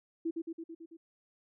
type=tone with echo; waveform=sine; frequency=329.6 Hz; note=E4; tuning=in tune; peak=-30 dBFS; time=0.25-0.31 s; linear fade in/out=10 ms; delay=110 ms; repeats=6; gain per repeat=-3 dB; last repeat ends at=0.97 s; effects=none